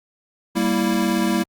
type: chord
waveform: square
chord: E diminished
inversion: first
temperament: equal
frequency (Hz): 196 / 233.1 / 329.6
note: G3 / Bb3 / E4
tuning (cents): 0 / 0 / 0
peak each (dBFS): -23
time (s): 0.55-1.44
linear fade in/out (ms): 20
effects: Opus 48 kbps